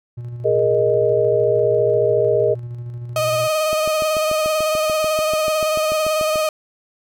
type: tone with tremolo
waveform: triangle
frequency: 120 Hz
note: B2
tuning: 49 cents flat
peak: -24 dBFS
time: 0.17-3.48 s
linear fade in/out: 10 ms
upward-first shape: square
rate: 13 Hz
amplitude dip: 30%
type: chord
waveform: sine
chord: Ab suspended second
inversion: none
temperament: equal with one note detuned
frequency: 415.3 / 469.7 / 622.3 Hz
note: Ab4 / Bb4 / Eb5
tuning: 0 / +13 / 0 cents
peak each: -18 dBFS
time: 0.44-2.55 s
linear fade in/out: 20 ms
type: tone with vibrato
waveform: 35% pulse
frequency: 622.3 Hz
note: D#5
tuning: in tune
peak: -15 dBFS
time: 3.16-6.49 s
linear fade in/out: 2 ms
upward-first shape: sine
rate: 18 Hz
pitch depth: 28 cents each way
type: click train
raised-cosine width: 2 ms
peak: -17 dBFS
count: 19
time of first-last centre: 3.73-6.358 s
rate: 6.85 Hz
effects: none